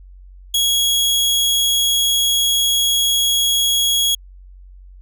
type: tone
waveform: sawtooth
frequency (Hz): 3322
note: G#7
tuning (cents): 0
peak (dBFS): -11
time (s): 0.54-4.15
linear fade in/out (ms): 5
effects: added 46 Hz sine -38 dBFS peak until 5.01 s